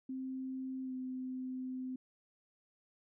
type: tone with pitch glide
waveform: sine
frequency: 261.6 to 257.1 Hz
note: C4 to C4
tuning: 0 to -30 cents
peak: -38 dBFS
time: 0.09-1.96 s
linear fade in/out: 5 ms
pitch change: -30 cents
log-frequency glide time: 0.83-0.93 s
effects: none